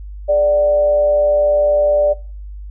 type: tone with frequency modulation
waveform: sine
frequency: 589 Hz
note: D5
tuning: 5 cents sharp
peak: -10 dBFS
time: 0.28-2.14 s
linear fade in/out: 20 ms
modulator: 167 Hz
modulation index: 0.24
effects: noise-tail reverb RT60 0.4 s tail -21 dB re dry + added 50 Hz sine -28 dBFS peak until 2.7 s